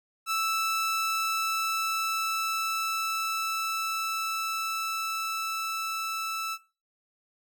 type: tone with level ramp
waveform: sawtooth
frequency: 1318.5 Hz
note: E6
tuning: in tune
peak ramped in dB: -22 to -27 dBFS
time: 0.26-6.58 s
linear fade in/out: 50 ms
effects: noise-tail reverb RT60 0.3 s tail -17 dB re dry